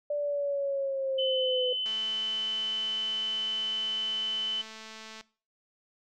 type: linear sweep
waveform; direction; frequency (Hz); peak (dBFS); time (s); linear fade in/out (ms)
sine; down; 587.3 to 500; -27; 0.1-1.73; 5
type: tone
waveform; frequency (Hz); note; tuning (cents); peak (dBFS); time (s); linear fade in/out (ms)
sine; 3032; F#7; +42; -28; 1.18-4.62; 10
type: click train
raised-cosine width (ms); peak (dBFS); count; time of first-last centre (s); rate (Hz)
0.2; -28; 738; 1.86-5.21; 220
effects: noise-tail reverb RT60 0.4 s tail -20 dB re dry